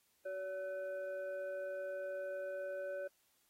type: tone with frequency modulation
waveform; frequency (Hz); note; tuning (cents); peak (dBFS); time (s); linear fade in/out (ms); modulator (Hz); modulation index
sine; 569; C#5; +45; -39; 0.25-3.08; 10; 945; 0.55
effects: white hiss -75 dBFS RMS until 3.49 s + AAC 48 kbps